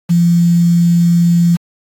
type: tone with quantisation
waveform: sine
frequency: 171.6 Hz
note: F3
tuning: 30 cents flat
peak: -7 dBFS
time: 0.09-1.57 s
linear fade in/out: 20 ms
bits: 5
effects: AAC 64 kbps